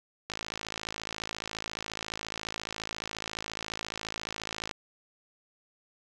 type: click train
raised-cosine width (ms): 0.2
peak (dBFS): -17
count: 241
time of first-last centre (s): 0.3-4.712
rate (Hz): 54.4
effects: none

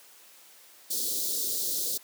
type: band-stop noise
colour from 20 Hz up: white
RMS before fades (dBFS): -30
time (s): 0.9-1.98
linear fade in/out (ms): 10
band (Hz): 530 to 3700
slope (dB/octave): 48
effects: white hiss -54 dBFS RMS until 2.03 s + high-pass 300 Hz 12 dB/octave

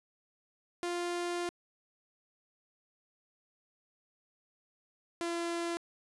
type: tone pair in turn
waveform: sawtooth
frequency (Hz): 349.2 / 340.4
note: F4 / F4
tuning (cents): 0 / -44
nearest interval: unison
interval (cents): 44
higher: first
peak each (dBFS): -29 / -29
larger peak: neither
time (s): 0.83-1.49 / 5.21-5.77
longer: first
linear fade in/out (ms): 0
effects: resampled to 24000 Hz

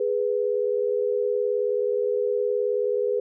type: tone pair together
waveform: sine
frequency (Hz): 414.8 / 493.9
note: G#4 / B4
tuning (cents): -2 / 0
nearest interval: minor third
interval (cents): 302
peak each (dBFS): -24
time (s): 0-3.2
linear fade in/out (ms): 5
effects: none

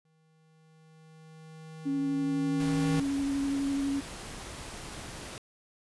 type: tone with exponential growth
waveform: square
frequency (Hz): 158.8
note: D#3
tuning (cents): +36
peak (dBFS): -27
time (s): 0.05-3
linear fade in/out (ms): 2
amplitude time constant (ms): 640
type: tone with vibrato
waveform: sine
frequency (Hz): 277.6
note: C#4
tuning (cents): +3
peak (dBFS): -27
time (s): 1.85-4.01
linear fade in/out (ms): 20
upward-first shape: sine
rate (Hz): 12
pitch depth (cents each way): 16
type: noise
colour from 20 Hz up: pink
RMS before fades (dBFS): -42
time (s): 2.6-5.38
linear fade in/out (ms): 0
effects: resampled to 24000 Hz

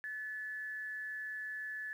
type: tone with amplitude modulation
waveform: sine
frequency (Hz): 1727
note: A6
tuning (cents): -33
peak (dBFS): -37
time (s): 0.04-1.93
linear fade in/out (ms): 0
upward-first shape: sine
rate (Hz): 202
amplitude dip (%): 40
effects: 11-bit

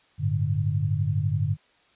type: chord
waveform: sine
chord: G suspended second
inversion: none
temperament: equal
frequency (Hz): 98 / 110 / 146.83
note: G2 / A2 / D3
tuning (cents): 0 / 0 / 0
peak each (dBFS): -26 / -27 / -26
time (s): 0.18-1.57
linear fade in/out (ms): 50
effects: white hiss -61 dBFS RMS until 1.95 s + resampled to 8000 Hz

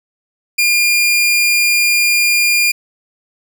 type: tone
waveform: sawtooth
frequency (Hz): 2410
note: D7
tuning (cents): +44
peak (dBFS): -7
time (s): 0.58-2.72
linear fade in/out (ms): 10
effects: none

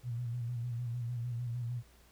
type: tone with vibrato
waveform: sine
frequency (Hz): 120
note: B2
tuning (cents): -49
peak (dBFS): -34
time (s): 0.03-1.83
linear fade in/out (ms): 50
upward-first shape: square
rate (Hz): 6.6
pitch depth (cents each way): 43
effects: added 60 Hz sine -63 dBFS peak until 2.11 s + pink hiss -64 dBFS RMS until 2.11 s

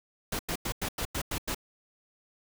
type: noise bursts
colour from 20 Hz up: pink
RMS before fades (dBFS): -32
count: 8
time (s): 0.32-1.547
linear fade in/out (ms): 5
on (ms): 72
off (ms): 93
effects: none

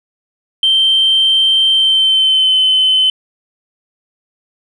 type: tone with pitch glide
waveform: sine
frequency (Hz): 3129 to 3052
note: G7 to G7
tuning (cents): -4 to -47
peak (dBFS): -7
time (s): 0.63-3.1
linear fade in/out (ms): 2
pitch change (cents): -43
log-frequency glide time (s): 1.71-2.57
effects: tanh soft clip ceiling -4 dBFS

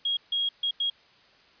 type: tone bursts at uneven times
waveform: sine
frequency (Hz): 3281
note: G#7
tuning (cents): -22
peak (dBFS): -24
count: 4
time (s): 0.05-0.17 / 0.32-0.49 / 0.63-0.71 / 0.8-0.9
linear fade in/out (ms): 5
effects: white hiss -58 dBFS RMS until 1.6 s + resampled to 11025 Hz

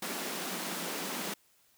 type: high-pass noise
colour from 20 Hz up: pink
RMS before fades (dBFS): -37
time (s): 0.02-1.34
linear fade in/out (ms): 5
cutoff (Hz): 170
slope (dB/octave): 96
effects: white hiss -67 dBFS RMS until 1.77 s

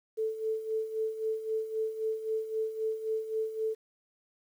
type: tone with tremolo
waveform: sine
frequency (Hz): 440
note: A4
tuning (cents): 0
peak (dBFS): -27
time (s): 0.17-3.75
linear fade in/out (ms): 20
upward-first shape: sine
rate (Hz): 3.8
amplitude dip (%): 70
effects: 10-bit

